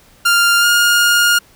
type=tone with pitch glide; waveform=sawtooth; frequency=1396.9 to 1419.7 Hz; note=F6 to F6; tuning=0 to +28 cents; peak=-6 dBFS; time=0.25-1.39 s; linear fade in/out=10 ms; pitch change=+28 cents; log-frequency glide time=0.6-0.66 s; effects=pink hiss -48 dBFS RMS until 1.55 s